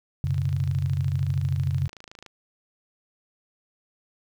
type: chord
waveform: sine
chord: F# suspended fourth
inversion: none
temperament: equal with one note detuned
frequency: 92.5 / 125.41 / 138.59 Hz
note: F#2 / B2 / C#3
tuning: 0 / +27 / 0 cents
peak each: -26 / -30 / -25 dBFS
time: 0.24-1.88 s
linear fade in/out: 0 ms
type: click train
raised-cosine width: 0.2 ms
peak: -26 dBFS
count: 55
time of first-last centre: 0.27-2.263 s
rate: 27.1 Hz
effects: 9-bit